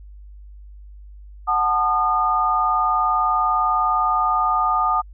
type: chord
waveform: sine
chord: D# diminished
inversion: first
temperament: equal with one note detuned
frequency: 740 / 880 / 1219.6 Hz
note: F#5 / A5 / D#6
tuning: 0 / 0 / -35 cents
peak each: -23 / -23 / -18 dBFS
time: 1.47-5.02 s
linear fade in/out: 20 ms
effects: added 50 Hz sine -38 dBFS peak until 5.13 s